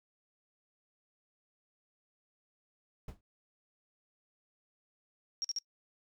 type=noise with exponential decay; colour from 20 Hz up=brown; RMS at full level=-38 dBFS; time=3.08-3.21 s; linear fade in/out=5 ms; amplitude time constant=27 ms
type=tone bursts; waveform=sine; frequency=5588 Hz; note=F8; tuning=in tune; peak=-32 dBFS; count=3; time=5.42-5.586 s; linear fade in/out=0 ms; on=24 ms; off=47 ms
effects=noise-tail reverb RT60 0.1 s tail -26 dB re dry